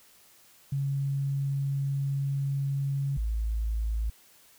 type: tone pair in turn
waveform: sine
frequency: 138.59 / 55 Hz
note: C#3 / A1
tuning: 0 / 0 cents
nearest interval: octave + major third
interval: 1600 cents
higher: first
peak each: -26 dBFS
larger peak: neither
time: 0.72-3.17 / 3.17-4.1 s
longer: first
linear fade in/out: 5 ms
effects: white hiss -58 dBFS RMS until 4.58 s